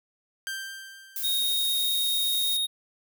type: tone with exponential decay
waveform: sawtooth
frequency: 1574 Hz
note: G6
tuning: 7 cents sharp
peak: -26 dBFS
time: 0.47-1.81 s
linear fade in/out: 0 ms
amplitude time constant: 290 ms
type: noise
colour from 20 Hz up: violet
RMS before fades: -32 dBFS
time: 1.16-2.57 s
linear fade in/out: 2 ms
type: tone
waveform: square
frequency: 3729 Hz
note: A#7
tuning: in tune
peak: -25 dBFS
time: 1.23-2.67 s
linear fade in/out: 20 ms
effects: none